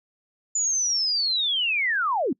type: linear sweep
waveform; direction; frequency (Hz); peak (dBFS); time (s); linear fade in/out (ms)
sine; down; 7040 to 219.4; -21; 0.55-2.33; 5
effects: noise-tail reverb RT60 0.1 s tail -26 dB re dry